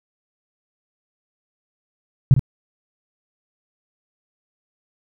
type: tone with echo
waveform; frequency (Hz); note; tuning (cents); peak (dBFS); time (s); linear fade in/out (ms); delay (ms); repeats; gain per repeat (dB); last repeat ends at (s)
sine; 132.7; C3; +25; -5; 2.31-2.34; 0; 54; 1; -9; 2.394
effects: none